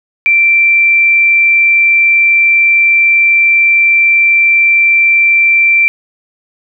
sine tone, 2349 Hz, D7, in tune, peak -5 dBFS, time 0.26-5.88 s, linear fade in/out 0 ms, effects none

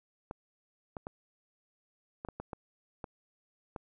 clicks, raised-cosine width 1 ms, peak -25 dBFS, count 9, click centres 0.311 / 0.968 / 1.069 / 2.249 / 2.287 / 2.4 / 2.532 / 3.042 / 3.762 s, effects none

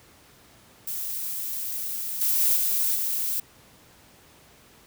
violet noise with level steps, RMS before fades -31 / -23 / -21 / -24 / -27 dBFS, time 0.87-3.4 s, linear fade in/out 5 ms, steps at 2.21 / 2.4 / 2.56 / 2.95 s, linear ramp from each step 5 ms, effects pink hiss -54 dBFS RMS until 4.86 s + high-pass 60 Hz 12 dB/octave

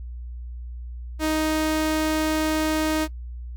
sawtooth tone, 312.1 Hz, D#4, 5 cents sharp, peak -17 dBFS, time 1.19-3.08 s, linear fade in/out 50 ms, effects noise-tail reverb RT60 0.1 s tail -20 dB re dry + added 60 Hz sine -32 dBFS peak until 3.56 s

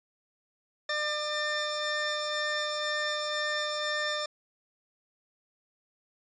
20% pulse tone pair together, 600 / 1798 Hz, D5 / A6, +37 / +37 cents, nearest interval octave + perfect fifth, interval 1900 cents, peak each -27 dBFS, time 0.89-4.26 s, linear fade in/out 5 ms, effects resampled to 16000 Hz

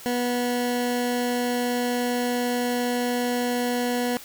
20% pulse tone, 244.3 Hz, B3, 19 cents flat, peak -18 dBFS, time 0.06-4.17 s, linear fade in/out 0 ms, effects white hiss -43 dBFS RMS until 4.24 s

